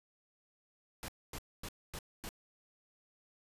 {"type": "noise bursts", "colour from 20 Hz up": "pink", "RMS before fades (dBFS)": -43, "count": 5, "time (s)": [1.03, 2.29], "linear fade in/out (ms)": 0, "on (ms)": 52, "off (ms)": 250, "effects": ["resampled to 32000 Hz"]}